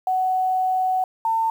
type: tone pair in turn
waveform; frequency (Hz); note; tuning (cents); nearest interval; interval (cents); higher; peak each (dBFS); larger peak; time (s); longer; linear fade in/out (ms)
sine; 746 / 901; F#5 / A5; +14 / +41; minor third; 327; second; -18; neither; 0.07-1.04 / 1.25-1.5; first; 2
effects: 8-bit